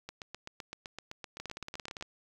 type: two click trains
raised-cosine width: 0.2 ms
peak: -23 / -24 dBFS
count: 12 / 16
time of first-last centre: 1.4-2.025 / 0.09-2.011 s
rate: 17.6 / 7.81 Hz
effects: 9-bit